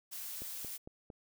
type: noise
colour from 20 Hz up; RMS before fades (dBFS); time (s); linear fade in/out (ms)
blue; -43; 0.11-0.78; 20
type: click train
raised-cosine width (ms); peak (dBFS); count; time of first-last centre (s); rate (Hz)
2; -34; 4; 0.42-1.102; 4.4
effects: none

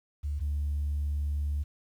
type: tone pair in turn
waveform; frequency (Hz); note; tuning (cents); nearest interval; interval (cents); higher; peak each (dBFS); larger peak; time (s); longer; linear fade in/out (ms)
sine; 72.9 / 72.9; D2 / D2; -12 / -12; unison; 0; neither; -28 / -26; second; 0.23-0.4 / 0.4-1.64; second; 20
effects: tanh soft clip ceiling -24 dBFS + 10-bit

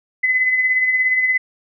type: tone with tremolo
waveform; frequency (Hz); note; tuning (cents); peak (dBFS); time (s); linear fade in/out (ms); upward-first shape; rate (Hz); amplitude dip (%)
sine; 2023; B6; +41; -12; 0.23-1.38; 10; sine; 17; 45
effects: none

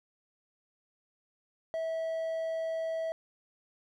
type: tone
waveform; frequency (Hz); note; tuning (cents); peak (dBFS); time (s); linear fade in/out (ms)
triangle; 650; E5; -24; -29; 1.74-3.12; 0
effects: none

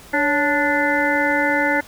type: harmonic tone with a mistuned harmonic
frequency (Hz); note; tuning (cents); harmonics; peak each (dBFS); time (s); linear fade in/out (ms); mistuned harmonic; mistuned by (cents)
292.7; D4; -6; 1 / 2 / 3 / 5 / 6 / 7; -23 / -23 / -23 / -23 / -23 / -23; 0.13-1.81; 10; 2; -75
effects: pink hiss -43 dBFS RMS until 1.87 s

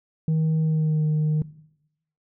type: tone with pitch glide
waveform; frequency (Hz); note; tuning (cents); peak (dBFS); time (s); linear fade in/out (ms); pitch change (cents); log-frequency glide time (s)
sine; 158.5 to 153.54; D#3 to D#3; +32 to -23; -16; 0.28-1.42; 2; -55; 0.61-1.05
effects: noise-tail reverb RT60 0.8 s tail -20 dB re dry + tanh soft clip ceiling -18 dBFS

